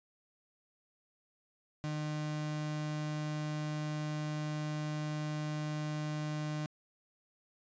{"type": "tone", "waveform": "35% pulse", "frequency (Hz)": 151.8, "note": "D#3", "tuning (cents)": -42, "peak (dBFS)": -33, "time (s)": [1.84, 6.66], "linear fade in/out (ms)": 0, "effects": ["resampled to 16000 Hz"]}